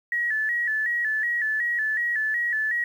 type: tone with vibrato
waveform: sine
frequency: 1820 Hz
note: A#6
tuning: 42 cents flat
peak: -22 dBFS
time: 0.12-2.84 s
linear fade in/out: 2 ms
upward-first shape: square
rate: 2.7 Hz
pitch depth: 78 cents each way
effects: 9-bit